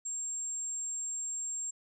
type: tone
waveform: sine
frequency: 7459 Hz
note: A#8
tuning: in tune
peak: -34 dBFS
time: 0.05-1.71 s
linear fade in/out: 10 ms
effects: none